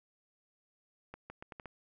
accelerating click train, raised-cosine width 0.5 ms, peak -30 dBFS, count 6, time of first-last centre 1.14-1.657 s, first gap 160 ms, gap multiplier 0.78, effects none

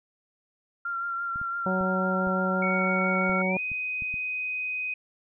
sine tone with vibrato, 1379 Hz, F6, 22 cents flat, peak -28 dBFS, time 0.85-3.42 s, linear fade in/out 5 ms, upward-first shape triangle, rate 5.9 Hz, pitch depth 28 cents each way
clicks, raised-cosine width 5 ms, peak -30 dBFS, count 8, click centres 1.359 / 1.415 / 1.81 / 2.271 / 3.296 / 3.717 / 4.022 / 4.141 s
harmonic tone, 186.6 Hz, F#3, 15 cents sharp, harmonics 1 / 2 / 3 / 4 / 5, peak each -27 / -34 / -30 / -35 / -37 dBFS, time 1.66-3.57 s, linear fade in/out 2 ms
sine tone with pitch glide, 2232 to 2505 Hz, C#7 to D#7, +11 to +11 cents, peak -28 dBFS, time 2.62-4.94 s, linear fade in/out 5 ms, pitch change +200 cents, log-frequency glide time 3.47-3.6 s
effects none

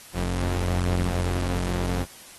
sawtooth tone pair together, 44.34 / 89.3 Hz, F1 / F2, +27 / +39 cents, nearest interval octave, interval 1212 cents, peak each -24 / -21 dBFS, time 0.13-2.06 s, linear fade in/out 50 ms, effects white hiss -46 dBFS RMS until 2.38 s + AAC 32 kbps

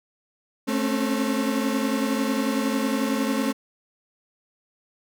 35% pulse tone cluster, 218.8 / 266.1 / 277.1 Hz, A3 / C4 / C#4, -9 / +29 / -1 cents, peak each -24 / -24 / -28 dBFS, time 0.67-3.53 s, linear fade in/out 20 ms, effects none

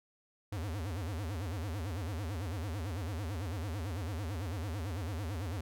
square tone with vibrato, 91 Hz, F#2, 28 cents flat, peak -36 dBFS, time 0.52-5.61 s, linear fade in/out 5 ms, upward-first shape sine, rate 9 Hz, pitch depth 280 cents each way, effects none

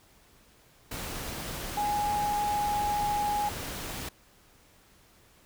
sine tone in noise, 829 Hz, G#5, 3 cents flat, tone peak -26 dBFS, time 1.77-3.49 s, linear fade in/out 5 ms, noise pink, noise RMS -37 dBFS, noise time 0.91-4.09 s, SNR +8 dB, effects pink hiss -60 dBFS RMS until 5.45 s

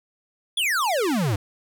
square exponential sweep, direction down, 3549 to 92.5 Hz, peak -21 dBFS, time 0.57-1.36 s, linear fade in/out 5 ms, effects none

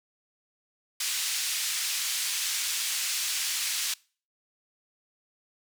white band-pass noise, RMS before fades -30 dBFS, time 1-3.94 s, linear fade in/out 5 ms, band 2200 to 8200 Hz, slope 12 dB/octave, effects noise-tail reverb RT60 0.4 s tail -24 dB re dry

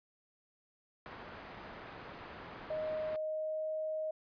white low-pass noise, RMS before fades -49 dBFS, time 1.06-3.16 s, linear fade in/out 0 ms, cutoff 1400 Hz, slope 12 dB/octave
sine tone with pitch glide, 622.3 to 625.9 Hz, D#5 to D#5, 0 to +10 cents, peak -34 dBFS, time 2.7-4.11 s, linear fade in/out 5 ms, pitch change +10 cents, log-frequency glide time 3.16-3.68 s
effects resampled to 11025 Hz

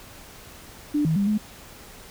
sine tone with pitch steps, 295.6 / 159.5 / 200.1 / 211.8 Hz, D4 / D#3 / G3 / G#3, +11 / +43 / +36 / +34 cents, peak -19 dBFS, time 0.94-1.38 s, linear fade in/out 10 ms, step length 110 ms, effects pink hiss -45 dBFS RMS until 2.1 s

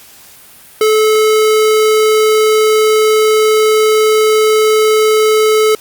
square tone, 432.8 Hz, A4, 29 cents flat, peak -8 dBFS, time 0.81-5.75 s, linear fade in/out 2 ms, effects white hiss -39 dBFS RMS until 5.8 s + Opus 48 kbps

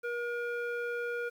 square tone with low-pass filter, 477 Hz, A#4, 40 cents sharp, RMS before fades -35 dBFS, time 0.03-1.3 s, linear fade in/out 20 ms, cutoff 1800 Hz, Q 5.8, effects 10-bit

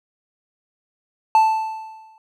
triangle tone with exponential decay, 880 Hz, A5, in tune, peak -7 dBFS, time 1.35-2.18 s, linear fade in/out 1 ms, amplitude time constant 180 ms, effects none

